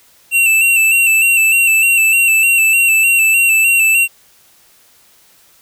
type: tone with vibrato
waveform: square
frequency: 2691 Hz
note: E7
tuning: 35 cents sharp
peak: -9 dBFS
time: 0.31-4.08 s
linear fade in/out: 50 ms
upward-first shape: square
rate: 3.3 Hz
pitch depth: 34 cents each way
effects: white hiss -49 dBFS RMS until 5.61 s